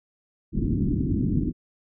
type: low-pass noise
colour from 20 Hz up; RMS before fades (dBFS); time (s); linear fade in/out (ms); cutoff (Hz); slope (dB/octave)
white; -24; 0.52-1.53; 50; 310; 48
effects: none